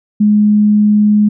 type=tone; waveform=sine; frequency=209.5 Hz; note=G#3; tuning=15 cents sharp; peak=-6 dBFS; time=0.2-1.29 s; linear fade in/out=10 ms; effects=none